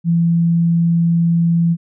sine tone, 168.5 Hz, E3, 38 cents sharp, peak -11 dBFS, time 0.04-1.77 s, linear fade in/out 50 ms, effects none

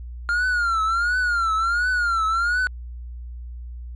triangle tone with vibrato, 1396.9 Hz, F6, in tune, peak -17 dBFS, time 0.29-2.67 s, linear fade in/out 0 ms, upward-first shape triangle, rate 1.4 Hz, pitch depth 140 cents each way, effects added 60 Hz sine -32 dBFS peak until 3.95 s + resampled to 24000 Hz

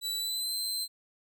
sawtooth tone with pitch glide, 3951 to 4102 Hz, B7 to C8, 0 to -35 cents, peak -28 dBFS, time 0.01-0.88 s, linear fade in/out 50 ms, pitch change +65 cents, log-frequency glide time 0.18-0.54 s, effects none

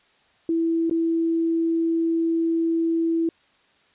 sine tone with dropouts, 330 Hz, E4, 2 cents sharp, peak -19 dBFS, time 0.49-3.29 s, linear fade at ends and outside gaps 2 ms, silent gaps 0.897-0.91 s, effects white hiss -60 dBFS RMS until 3.94 s + resampled to 8000 Hz

